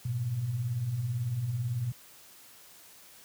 sine beating tone pair, 104 / 122 Hz, G#2 / B2, +3 / -21 cents, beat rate 18 Hz, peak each -38 / -29 dBFS, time 0.05-1.92 s, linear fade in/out 5 ms, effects white hiss -54 dBFS RMS until 3.24 s + high-pass 60 Hz 12 dB/octave

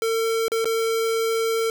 square tone with dropouts, 451.9 Hz, A4, 46 cents sharp, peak -21 dBFS, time 0.02-1.7 s, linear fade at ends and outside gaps 1 ms, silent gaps 0.482-0.518 / 0.645-0.655 s, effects none

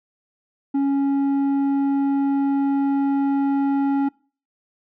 square tone with low-pass filter sweep, 277.2 Hz, C#4, in tune, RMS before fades -20 dBFS, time 0.74-4.09 s, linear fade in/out 10 ms, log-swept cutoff 570 to 880 Hz, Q 0.94, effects noise-tail reverb RT60 0.4 s tail -24 dB re dry

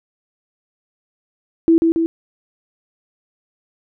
sine tone with echo, 329.6 Hz, E4, in tune, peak -8 dBFS, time 1.68-1.78 s, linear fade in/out 0 ms, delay 140 ms, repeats 2, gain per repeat -3 dB, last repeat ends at 2.06 s, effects none

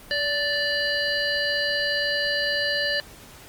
harmonic tone with a mistuned harmonic, 586 Hz, D5, 4 cents flat, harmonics 1 / 3 / 5 / 7 / 8, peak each -29 / -25 / -31 / -30 / -30 dBFS, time 0.11-3 s, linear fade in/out 0 ms, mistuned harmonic 1, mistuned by -25 cents, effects pink hiss -46 dBFS RMS until 3.48 s + Opus 32 kbps

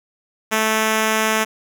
5% pulse tone, 218.9 Hz, A3, 9 cents flat, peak -5 dBFS, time 0.51-1.45 s, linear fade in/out 20 ms, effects none

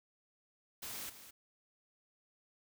white noise with echo, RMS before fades -44 dBFS, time 0.82-1.1 s, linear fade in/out 10 ms, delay 210 ms, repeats 1, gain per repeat -11 dB, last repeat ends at 1.31 s, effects none

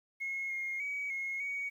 sine tone with pitch steps, 2166 / 2139 / 2267 / 2162 / 2244 Hz, C#7 / C7 / C#7 / C#7 / C#7, -41 / +38 / +38 / -44 / +21 cents, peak -33 dBFS, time 0.2-1.7 s, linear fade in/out 20 ms, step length 300 ms, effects tanh soft clip ceiling -30 dBFS + 11-bit

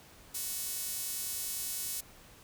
sawtooth tone with high-pass filter, 370 Hz, F#4, in tune, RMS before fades -37 dBFS, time 0.34-2.01 s, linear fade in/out 10 ms, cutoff 8300 Hz, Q 0.7, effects pink hiss -56 dBFS RMS until 2.43 s

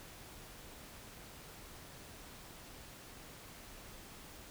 silence, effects pink hiss -53 dBFS RMS until 4.5 s

